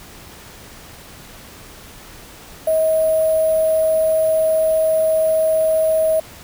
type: tone with sample-and-hold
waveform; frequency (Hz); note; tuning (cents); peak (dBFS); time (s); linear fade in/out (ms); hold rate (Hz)
sine; 635; D#5; +35; -13; 2.67-6.2; 5; 11025
effects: pink hiss -40 dBFS RMS until 6.43 s